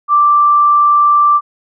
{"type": "tone", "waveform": "sine", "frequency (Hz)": 1174.7, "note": "D6", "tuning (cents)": 0, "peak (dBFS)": -6, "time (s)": [0.08, 1.41], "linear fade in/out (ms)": 50, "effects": []}